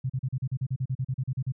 sine tone bursts, 130 Hz, C3, 11 cents flat, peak -25 dBFS, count 16, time 0.04-1.522 s, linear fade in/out 10 ms, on 57 ms, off 38 ms, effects none

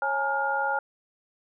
sine tone cluster, 548 / 835 / 915 / 1413 Hz, C#5 / G#5 / A#5 / F6, -20 / +9 / -32 / +20 cents, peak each -32 / -27 / -34 / -28 dBFS, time 0.02-0.79 s, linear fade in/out 2 ms, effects none

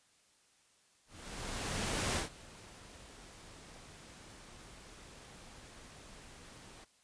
pink noise with ADSR envelope, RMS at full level -33 dBFS, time 1.06-6.85 s, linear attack 1100 ms, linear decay 130 ms, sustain -21 dB, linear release 17 ms, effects white hiss -69 dBFS RMS until 7.03 s + resampled to 22050 Hz

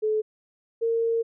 sine tone pair in turn, 431.1 / 458.6 Hz, A4 / A#4, -35 / -28 cents, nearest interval minor second, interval 107 cents, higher second, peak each -21 dBFS, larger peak neither, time 0.02-0.22 / 0.81-1.23 s, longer second, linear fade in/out 20 ms, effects none

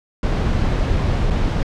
brown noise with dropouts, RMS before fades -18 dBFS, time 0.23-1.63 s, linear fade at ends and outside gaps 2 ms, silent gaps 1.302-1.306 s, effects low-pass 5000 Hz 12 dB/octave

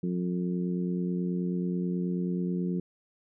harmonic tone, 89.3 Hz, F2, 39 cents sharp, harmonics 2 / 3 / 4 / 5, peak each -28 / -37 / -36 / -42 dBFS, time 0.03-2.8 s, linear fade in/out 5 ms, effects none

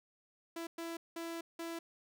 sawtooth tone bursts at uneven times, 333.4 Hz, E4, 20 cents sharp, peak -36 dBFS, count 4, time 0.56-0.67 / 0.78-0.97 / 1.16-1.41 / 1.59-1.79 s, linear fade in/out 5 ms, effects none

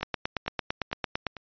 two click trains, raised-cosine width 0.3 ms, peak -11 / -24 dBFS, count 12 / 4, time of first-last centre 0.03-1.267 / 0.01-1.367 s, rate 8.89 / 2.21 Hz, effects resampled to 11025 Hz

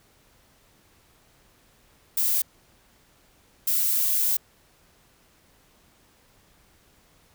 violet noise bursts at uneven times, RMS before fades -23 dBFS, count 2, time 2.17-2.42 / 3.67-4.37 s, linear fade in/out 5 ms, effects pink hiss -60 dBFS RMS until 7.34 s

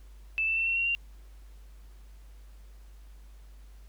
sine tone with pitch steps, 2637 / 2663 / 2689 / 2716 / 2743 / 2770 Hz, E7 / E7 / E7 / F7 / F7 / F7, 0 / +17 / +34 / -49 / -32 / -15 cents, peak -25 dBFS, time 0.38-0.95 s, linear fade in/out 0 ms, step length 95 ms, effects added 50 Hz sine -47 dBFS peak until 3.88 s + pink hiss -64 dBFS RMS until 3.88 s

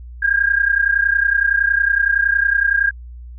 sine tone pair together, 1601 / 1631.8 Hz, G6 / G#6, +36 / -31 cents, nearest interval unison, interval 33 cents, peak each -16 dBFS, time 0.22-2.91 s, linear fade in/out 10 ms, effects added 60 Hz sine -32 dBFS peak until 3.38 s

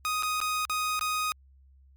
sawtooth tone with dropouts, 1248 Hz, D#6, 5 cents sharp, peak -23 dBFS, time 0.05-1.32 s, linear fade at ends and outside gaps 0 ms, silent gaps 0.225-0.232 / 0.403-0.414 / 0.652-0.697 / 0.993-1.011 s, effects added 67 Hz sine -54 dBFS peak until 1.96 s + MP3 96 kbps

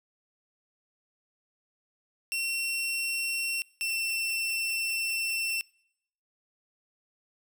sawtooth tone pair in turn, 2720 / 2695 Hz, F7 / E7, -46 / +38 cents, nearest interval unison, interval 16 cents, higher first, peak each -25 dBFS, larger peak neither, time 2.32-3.62 / 3.81-5.61 s, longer second, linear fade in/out 0 ms, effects noise-tail reverb RT60 0.8 s tail -26 dB re dry

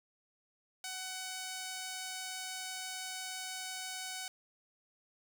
5% pulse tone, 749 Hz, F#5, 21 cents sharp, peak -28 dBFS, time 0.84-4.28 s, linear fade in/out 2 ms, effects 10-bit

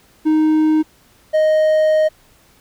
triangle tone pair in turn, 311.1 / 622.2 Hz, D#4 / D#5, 0 / 0 cents, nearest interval octave, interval 1200 cents, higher second, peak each -9 dBFS, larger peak neither, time 0.25-0.83 / 1.33-2.09 s, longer second, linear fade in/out 20 ms, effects pink hiss -52 dBFS RMS until 2.6 s

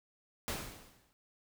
pink noise with exponential decay, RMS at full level -35 dBFS, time 0.48-1.13 s, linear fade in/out 0 ms, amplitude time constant 140 ms, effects none

